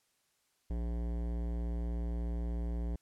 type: tone with hard clipping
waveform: sine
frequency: 58.3 Hz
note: A#1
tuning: 1 cent sharp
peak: -35 dBFS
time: 0.7-2.96 s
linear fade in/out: 5 ms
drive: 17 dB
effects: white hiss -75 dBFS RMS until 3.01 s + low-pass 11000 Hz 12 dB/octave